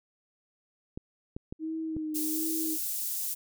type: clicks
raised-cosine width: 3 ms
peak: -24 dBFS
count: 4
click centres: 0.975 / 1.365 / 1.525 / 1.966 s
type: tone with vibrato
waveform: sine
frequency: 314.4 Hz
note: D#4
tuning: 18 cents sharp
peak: -31 dBFS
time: 1.59-2.78 s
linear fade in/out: 50 ms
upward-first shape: sine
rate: 1.3 Hz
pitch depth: 38 cents each way
type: high-pass noise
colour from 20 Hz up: white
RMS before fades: -33 dBFS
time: 2.14-3.35 s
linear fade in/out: 20 ms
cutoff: 7500 Hz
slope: 12 dB/octave
effects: none